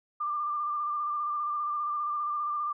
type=tone with vibrato; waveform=sine; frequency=1188 Hz; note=D6; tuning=20 cents sharp; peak=-28 dBFS; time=0.2-2.73 s; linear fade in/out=10 ms; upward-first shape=square; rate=15 Hz; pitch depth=21 cents each way; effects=none